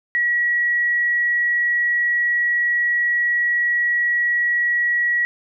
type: tone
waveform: sine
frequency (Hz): 1921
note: B6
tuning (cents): -48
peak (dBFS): -16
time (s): 0.15-5.25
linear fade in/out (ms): 0
effects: none